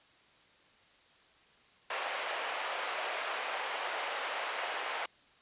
pink band-pass noise, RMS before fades -37 dBFS, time 1.9-5.06 s, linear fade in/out 5 ms, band 560 to 3200 Hz, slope 24 dB/octave, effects white hiss -63 dBFS RMS until 5.41 s + resampled to 8000 Hz

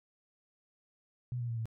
sine tone with pitch steps, 123.47 / 119.68 / 116 / 112.44 Hz, B2 / A#2 / A#2 / A2, 0 / +46 / -8 / +38 cents, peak -33 dBFS, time 1.32-1.656 s, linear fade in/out 0 ms, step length 84 ms, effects none

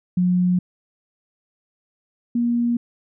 sine tone pair in turn, 180 / 237.7 Hz, F#3 / A#3, -47 / +34 cents, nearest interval perfect fourth, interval 481 cents, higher second, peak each -15 / -17 dBFS, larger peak first, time 0.17-0.59 / 2.35-2.77 s, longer neither, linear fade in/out 5 ms, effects none

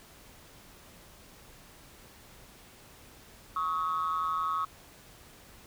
triangle ring-modulated tone, 82.9 Hz, E2, 10 cents sharp, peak -22 dBFS, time 3.56-4.65 s, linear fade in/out 5 ms, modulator 1190 Hz, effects tanh soft clip ceiling -22 dBFS + pink hiss -54 dBFS RMS until 5.66 s

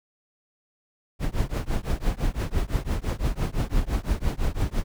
brown noise with tremolo, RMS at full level -21 dBFS, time 1.19-4.84 s, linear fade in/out 50 ms, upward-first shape triangle, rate 5.9 Hz, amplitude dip 100%, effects none

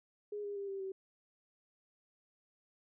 sine tone with pitch steps, 414.6 / 406.5 / 398.6 / 390.9 / 383.3 Hz, G#4 / G#4 / G4 / G4 / G4, -3 / -37 / +29 / -5 / -39 cents, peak -38 dBFS, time 0.32-0.92 s, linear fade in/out 5 ms, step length 120 ms, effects none

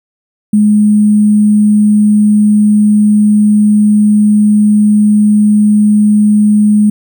sine tone with sample-and-hold, 210 Hz, G#3, 19 cents sharp, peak -4 dBFS, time 0.53-6.9 s, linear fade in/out 5 ms, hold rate 8820 Hz, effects none

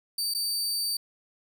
sawtooth tone with dropouts, 4615 Hz, D8, 31 cents flat, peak -24 dBFS, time 0.18-0.97 s, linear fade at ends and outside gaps 5 ms, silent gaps 0.339-0.347 s, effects none

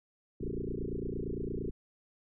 sine tone with frequency modulation, 205.7 Hz, G#3, 16 cents flat, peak -33 dBFS, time 0.4-1.71 s, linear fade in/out 10 ms, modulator 28.8 Hz, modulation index 7.7, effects none

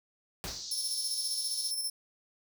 pink noise with exponential decay, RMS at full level -35 dBFS, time 0.44-0.72 s, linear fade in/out 0 ms, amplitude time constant 60 ms
pink band-pass noise, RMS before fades -42 dBFS, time 0.46-1.72 s, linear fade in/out 20 ms, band 4200 to 6200 Hz, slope 48 dB/octave
20% pulse tone with tremolo, 5340 Hz, E8, 22 cents sharp, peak -25 dBFS, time 0.71-1.9 s, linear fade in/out 5 ms, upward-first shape square, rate 15 Hz, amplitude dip 40%
effects none

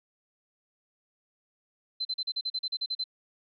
sine tone bursts, 4077 Hz, C8, 46 cents flat, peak -28 dBFS, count 12, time 2-3.041 s, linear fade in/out 10 ms, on 51 ms, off 39 ms, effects none

